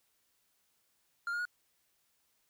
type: tone with pitch steps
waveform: triangle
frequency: 1396.9 / 1423 / 1449.5 Hz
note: F6 / F6 / F#6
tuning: 0 / +32 / -36 cents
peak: -31 dBFS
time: 1.27-1.453 s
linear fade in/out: 2 ms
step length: 61 ms
effects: white hiss -75 dBFS RMS until 2.49 s